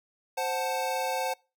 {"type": "chord", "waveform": "square", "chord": "F# diminished", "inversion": "second", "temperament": "equal", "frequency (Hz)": [523.3, 740, 880], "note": ["C5", "F#5", "A5"], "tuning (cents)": [0, 0, 0], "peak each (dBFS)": -33, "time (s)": [0.37, 1.34], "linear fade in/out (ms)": 10, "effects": ["noise-tail reverb RT60 0.3 s tail -25 dB re dry"]}